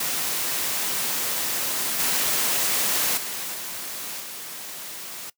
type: noise with level steps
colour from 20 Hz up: white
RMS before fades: -26 / -23 / -31 / -33 / -36 dBFS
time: 0-5.3 s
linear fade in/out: 5 ms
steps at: 1.99 / 3.17 / 3.54 / 4.2 s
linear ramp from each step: 5 ms
effects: noise-tail reverb RT60 0.1 s tail -20 dB re dry + high-pass 150 Hz 12 dB/octave